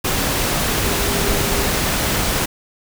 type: tone in noise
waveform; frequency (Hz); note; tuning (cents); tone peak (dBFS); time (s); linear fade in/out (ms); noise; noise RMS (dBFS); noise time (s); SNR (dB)
sine; 402.7; G4; +47; -26; 0.85-1.67; 10; pink; -19; 0.04-2.46; -10
effects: none